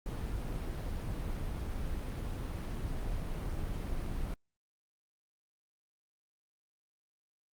brown noise, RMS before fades -36 dBFS, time 0.06-4.34 s, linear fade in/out 2 ms, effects Opus 32 kbps

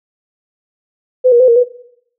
sine tone with pitch steps, 507 / 476.4 / 511 / 467 / 493.7 Hz, B4 / A#4 / C5 / A#4 / B4, +45 / +38 / -41 / +3 / -1 cents, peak -5 dBFS, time 1.24-1.64 s, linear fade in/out 20 ms, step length 80 ms, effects noise-tail reverb RT60 0.7 s tail -18 dB re dry

